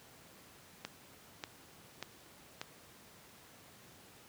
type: click train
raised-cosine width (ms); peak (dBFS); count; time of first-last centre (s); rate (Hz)
0.2; -22; 4; 0.85-2.615; 1.7
effects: pink hiss -58 dBFS RMS until 4.28 s + high-pass 100 Hz 12 dB/octave